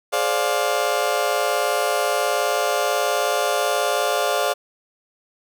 30% pulse chord, D half-diminished seventh, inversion second, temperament just, 422.9 / 528.6 / 587.3 / 704.8 Hz, Ab4 / C5 / D5 / F5, +31 / +18 / 0 / +16 cents, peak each -24 / -23 / -21 / -21 dBFS, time 0.12-4.54 s, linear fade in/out 20 ms, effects none

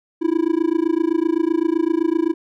triangle tone with amplitude modulation, 329 Hz, E4, 3 cents flat, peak -10 dBFS, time 0.21-2.34 s, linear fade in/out 20 ms, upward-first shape sine, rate 27.8 Hz, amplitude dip 100%, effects none

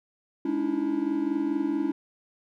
triangle tone cluster, 208.2 / 284.3 / 305 / 329.2 Hz, G#3 / C#4 / D#4 / E4, +5 / +44 / -34 / -2 cents, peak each -35 / -26 / -29 / -27 dBFS, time 0.45-1.92 s, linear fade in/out 5 ms, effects none

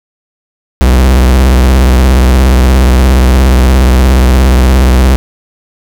45% pulse tone with vibrato, 64 Hz, C2, 38 cents flat, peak -3 dBFS, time 0.81-5.16 s, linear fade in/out 0 ms, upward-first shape triangle, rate 17 Hz, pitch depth 160 cents each way, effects none

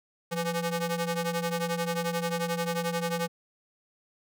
sawtooth ring-modulated tone, 337.3 Hz, E4, 40 cents sharp, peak -21 dBFS, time 0.31-3.28 s, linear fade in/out 20 ms, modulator 163 Hz, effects none

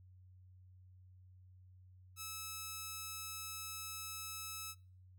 5% pulse tone, 1300 Hz, E6, 24 cents flat, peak -32 dBFS, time 2.16-4.75 s, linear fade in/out 50 ms, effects noise-tail reverb RT60 0.5 s tail -26 dB re dry + added 92 Hz sine -58 dBFS peak until 5.18 s

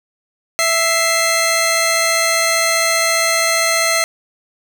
15% pulse tone pair together, 659.3 / 2093 Hz, E5 / C7, 0 / 0 cents, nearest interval octave + minor sixth, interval 2000 cents, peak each -10 dBFS, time 0.59-4.04 s, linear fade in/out 0 ms, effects none

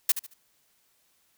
blue noise with echo, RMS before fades -20 dBFS, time 0.09-0.12 s, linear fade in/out 5 ms, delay 73 ms, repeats 3, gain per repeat -11 dB, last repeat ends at 0.339 s, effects white hiss -68 dBFS RMS until 1.37 s

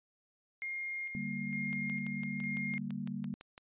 sine tone with tremolo, 2128 Hz, C7, 29 cents sharp, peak -36 dBFS, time 0.62-2.78 s, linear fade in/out 0 ms, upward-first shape square, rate 1.1 Hz, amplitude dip 40%
sine chord, G minor, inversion second, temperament equal, 146.83 / 196 / 233.1 Hz, D3 / G3 / Bb3, 0 / 0 / 0 cents, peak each -43 / -39 / -40 dBFS, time 1.15-3.34 s, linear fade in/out 0 ms
click train, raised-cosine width 0.2 ms, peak -31 dBFS, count 12, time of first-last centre 1.73-3.579 s, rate 5.95 Hz
effects resampled to 8000 Hz

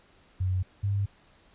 sine tone pair in turn, 92.5 / 99.94 Hz, F#2 / G2, 0 / +34 cents, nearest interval minor second, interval 134 cents, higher second, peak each -24 dBFS, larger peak neither, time 0.4-0.63 / 0.83-1.06 s, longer neither, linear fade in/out 10 ms, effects pink hiss -60 dBFS RMS until 1.54 s + resampled to 8000 Hz

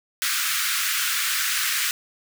pink high-pass noise, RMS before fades -24 dBFS, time 0.22-1.91 s, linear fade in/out 0 ms, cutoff 1300 Hz, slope 48 dB/octave, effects none

